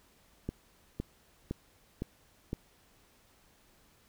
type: click train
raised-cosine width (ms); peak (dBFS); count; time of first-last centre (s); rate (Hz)
3; -21; 5; 0.49-2.531; 1.96
effects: pink hiss -65 dBFS RMS until 4.08 s